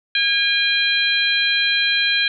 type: harmonic tone with a mistuned harmonic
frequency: 806 Hz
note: G5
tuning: 48 cents sharp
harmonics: 2 / 3 / 4 / 5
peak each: -21 / -21 / -21 / -21 dBFS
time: 0.15-2.28 s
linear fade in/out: 2 ms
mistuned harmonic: 2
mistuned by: +20 cents
effects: none